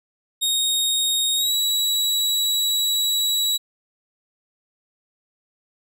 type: tone with pitch glide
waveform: sawtooth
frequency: 3729 to 3896 Hz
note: A#7 to B7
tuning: 0 to -24 cents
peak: -16 dBFS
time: 0.41-3.58 s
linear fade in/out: 20 ms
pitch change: +76 cents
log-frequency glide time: 1.36-1.52 s
effects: none